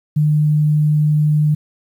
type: tone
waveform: sine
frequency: 151 Hz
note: D3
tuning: 48 cents sharp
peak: -11 dBFS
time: 0.16-1.55 s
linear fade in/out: 10 ms
effects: 8-bit